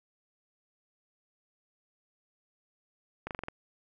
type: slowing click train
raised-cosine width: 0.5 ms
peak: -21 dBFS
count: 6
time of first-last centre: 3.27-3.484 s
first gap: 38 ms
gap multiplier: 1.06
effects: none